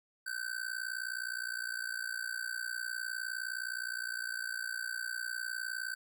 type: tone with amplitude modulation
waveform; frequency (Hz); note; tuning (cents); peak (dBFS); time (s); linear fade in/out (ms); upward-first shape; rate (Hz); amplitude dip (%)
square; 1535; G6; -37; -33; 0.26-5.95; 10; sine; 59.6; 90
effects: none